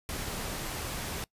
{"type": "noise", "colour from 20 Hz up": "pink", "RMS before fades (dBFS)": -36, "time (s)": [0.09, 1.24], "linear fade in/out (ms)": 0, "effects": ["noise-tail reverb RT60 0.1 s tail -23 dB re dry", "resampled to 32000 Hz"]}